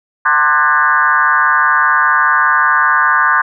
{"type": "tone with frequency modulation", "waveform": "sine", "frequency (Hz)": 1342, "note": "E6", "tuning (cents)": 31, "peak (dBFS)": -8, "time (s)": [0.25, 3.42], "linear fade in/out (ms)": 10, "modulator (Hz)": 145, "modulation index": 2.6, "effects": []}